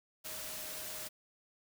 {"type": "tone in noise", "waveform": "sine", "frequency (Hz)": 623, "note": "D#5", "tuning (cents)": 2, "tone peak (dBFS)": -54, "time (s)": [0.24, 1.09], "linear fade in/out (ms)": 20, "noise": "white", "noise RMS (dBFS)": -43, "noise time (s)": [0.24, 1.09], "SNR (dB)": -14, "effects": []}